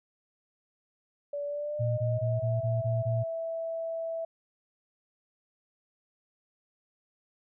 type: tone with pitch glide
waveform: sine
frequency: 576 to 657.8 Hz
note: D5 to E5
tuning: -34 to -4 cents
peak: -31 dBFS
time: 1.33-4.25 s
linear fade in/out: 5 ms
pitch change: +230 cents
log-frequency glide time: 1.45-2.58 s
type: tone bursts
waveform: sine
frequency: 116.54 Hz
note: A#2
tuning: in tune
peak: -26 dBFS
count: 7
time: 1.79-3.24 s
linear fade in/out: 20 ms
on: 190 ms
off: 20 ms
effects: none